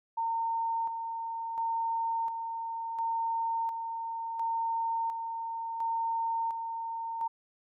sine tone with tremolo, 913 Hz, A#5, 36 cents flat, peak -28 dBFS, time 0.17-7.28 s, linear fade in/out 10 ms, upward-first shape square, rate 0.71 Hz, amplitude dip 45%, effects none

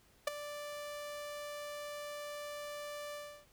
sawtooth tone with ADSR envelope, 587.3 Hz, D5, in tune, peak -23 dBFS, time 0.27-3.46 s, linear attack 6 ms, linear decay 11 ms, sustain -15 dB, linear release 320 ms, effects pink hiss -67 dBFS RMS until 3.52 s

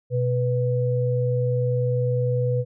sine tone pair together, 124.48 / 493.9 Hz, B2 / B4, +14 / 0 cents, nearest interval 2 octaves, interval 2386 cents, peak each -21 / -24 dBFS, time 0.1-2.65 s, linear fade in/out 50 ms, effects none

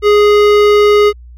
sine tone with hard clipping, 415.3 Hz, G#4, in tune, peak -7 dBFS, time 0.02-1.13 s, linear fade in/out 50 ms, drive 16 dB, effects added 60 Hz sine -32 dBFS peak until 1.37 s

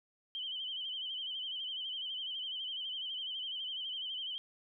sine tone with vibrato, 3084 Hz, G7, 29 cents flat, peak -37 dBFS, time 0.35-4.38 s, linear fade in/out 0 ms, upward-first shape sine, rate 12 Hz, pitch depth 71 cents each way, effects none

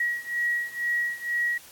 sine beating tone pair, 1910 / 1912.1 Hz, A#6 / A#6, +42 / +43 cents, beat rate 2.1 Hz, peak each -27 / -29 dBFS, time 0-1.58 s, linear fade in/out 5 ms, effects white hiss -49 dBFS RMS until 1.71 s + AAC 64 kbps

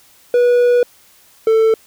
triangle tone pair in turn, 486.7 / 444.6 Hz, B4 / A4, -25 / +18 cents, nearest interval major second, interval 157 cents, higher first, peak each -7 dBFS, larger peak neither, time 0.34-0.83 / 1.47-1.74 s, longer first, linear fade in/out 2 ms, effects white hiss -49 dBFS RMS until 1.86 s

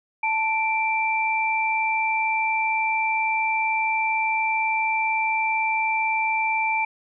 sine tone pair together, 882.1 / 2349 Hz, A5 / D7, +4 / 0 cents, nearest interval octave + perfect fourth, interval 1696 cents, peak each -23 dBFS, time 0.23-6.85 s, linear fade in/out 5 ms, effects none

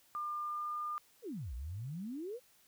sine tone with pitch glide, 1200 to 1207 Hz, D6 to D6, +37 to +47 cents, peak -36 dBFS, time 0.15-0.98 s, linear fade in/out 0 ms, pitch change +10 cents, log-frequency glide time 0.44-0.74 s
sine exponential two-way sweep, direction down then up, 526 to 56.5 to 526 Hz, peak -39 dBFS, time 1.22-2.4 s, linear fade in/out 50 ms, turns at 1.54 s
effects white hiss -67 dBFS RMS until 2.67 s

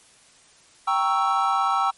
triangle chord, G diminished seventh, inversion none, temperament equal, 784 / 932.3 / 1108.7 / 1318.5 Hz, G5 / Bb5 / Db6 / Fb6, 0 / 0 / 0 / 0 cents, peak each -22 / -26 / -24 / -21 dBFS, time 0.87-1.91 s, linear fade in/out 10 ms, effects white hiss -54 dBFS RMS until 1.97 s + MP3 48 kbps

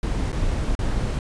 brown noise with dropouts, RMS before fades -23 dBFS, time 0.03-1.19 s, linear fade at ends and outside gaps 1 ms, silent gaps 0.319-0.328 / 0.752-0.791 s, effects resampled to 22050 Hz

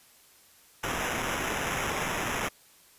white noise with sample-and-hold, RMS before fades -31 dBFS, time 0.83-2.49 s, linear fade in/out 10 ms, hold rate 4410 Hz, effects white hiss -58 dBFS RMS until 2.98 s + resampled to 32000 Hz

